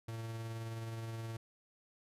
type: tone with tremolo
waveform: 45% pulse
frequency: 113.3 Hz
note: A#2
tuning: 49 cents flat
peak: -39 dBFS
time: 0.08-1.37 s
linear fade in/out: 5 ms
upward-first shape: triangle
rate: 19 Hz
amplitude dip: 30%
effects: resampled to 32000 Hz